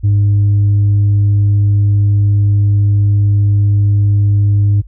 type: tone with tanh clipping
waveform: sine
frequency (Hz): 101.9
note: G#2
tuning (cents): -32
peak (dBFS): -8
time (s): 0.03-4.82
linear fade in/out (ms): 20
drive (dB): 1
effects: added 50 Hz sine -32 dBFS peak until 4.87 s